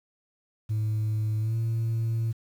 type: tone with pitch glide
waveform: sine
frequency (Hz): 108.2 to 113.64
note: A2 to A#2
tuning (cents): -29 to -44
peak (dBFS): -22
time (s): 0.69-2.33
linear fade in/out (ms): 20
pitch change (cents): +85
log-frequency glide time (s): 1.4-1.55
effects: tanh soft clip ceiling -23 dBFS + 9-bit